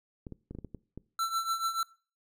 clicks, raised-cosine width 3 ms, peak -28 dBFS, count 8, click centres 0.268 / 0.323 / 0.51 / 0.55 / 0.587 / 0.647 / 0.747 / 0.976 s
square tone with tremolo, 1340 Hz, E6, 28 cents sharp, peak -27 dBFS, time 1.19-1.83 s, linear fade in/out 2 ms, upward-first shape triangle, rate 6.9 Hz, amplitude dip 80%
effects noise-tail reverb RT60 0.4 s tail -22 dB re dry

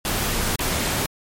pink noise with dropouts, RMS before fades -23 dBFS, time 0.05-1.06 s, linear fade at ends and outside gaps 1 ms, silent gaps 0.558-0.591 s, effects MP3 64 kbps

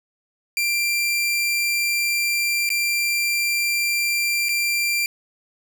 sawtooth tone with dropouts, 2369 Hz, D7, 14 cents sharp, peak -16 dBFS, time 0.57-5.06 s, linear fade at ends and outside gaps 1 ms, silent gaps 2.691-2.702 / 4.486-4.491 s, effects none

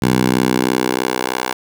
10% pulse tone with high-pass filter sweep, 63.1 Hz, B1, 38 cents sharp, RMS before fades -17 dBFS, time 0.02-1.53 s, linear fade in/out 5 ms, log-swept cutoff 140 to 690 Hz, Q 1.1, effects none

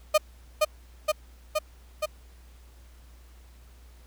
35% pulse tone with echo, 613 Hz, D#5, 26 cents flat, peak -15 dBFS, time 0.14-0.18 s, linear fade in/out 10 ms, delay 470 ms, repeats 4, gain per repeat -2 dB, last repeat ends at 2.06 s, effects added 60 Hz sine -49 dBFS peak until 4.06 s + pink hiss -60 dBFS RMS until 4.06 s

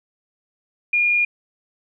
sine tone, 2424 Hz, D#7, 46 cents flat, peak -15 dBFS, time 0.93-1.25 s, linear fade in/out 5 ms, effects none

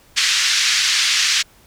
white band-pass noise, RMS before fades -17 dBFS, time 0.16-1.43 s, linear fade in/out 20 ms, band 1600 to 6000 Hz, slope 24 dB/octave, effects pink hiss -51 dBFS RMS until 1.66 s

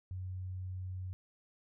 sine tone, 92.5 Hz, F#2, in tune, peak -38 dBFS, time 0.11-1.13 s, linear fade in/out 0 ms, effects none

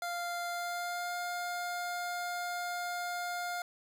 25% pulse tone with pitch glide, 697 to 706.7 Hz, F5 to F5, -4 to +20 cents, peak -31 dBFS, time 0.02-3.62 s, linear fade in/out 2 ms, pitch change +24 cents, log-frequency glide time 0.5-1.15 s, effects none

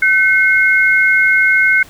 sine tone pair together, 1524 / 2157 Hz, G6 / C#7, -49 / -48 cents, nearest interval tritone, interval 601 cents, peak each -11 dBFS, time 0.02-1.83 s, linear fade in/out 5 ms, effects pink hiss -41 dBFS RMS until 1.89 s

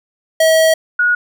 square / sine tone pair in turn, 642 / 1452.1 Hz, E5 / F#6, -46 / -33 cents, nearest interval octave + major second, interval 1413 cents, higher second, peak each -9 / -10 dBFS, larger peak first, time 0.4-0.74 / 0.99-1.15 s, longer first, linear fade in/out 5 ms, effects none

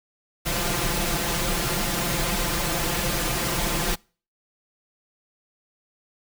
pink noise with comb filter, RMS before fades -25 dBFS, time 0.45-3.96 s, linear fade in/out 20 ms, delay 5.8 ms, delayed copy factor +0.95, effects noise-tail reverb RT60 0.4 s tail -26 dB re dry

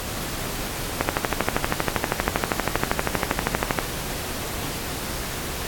click train, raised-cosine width 0.5 ms, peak -4 dBFS, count 36, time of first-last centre 1.01-3.788 s, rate 12.6 Hz, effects pink hiss -30 dBFS RMS until 5.67 s + AAC 64 kbps

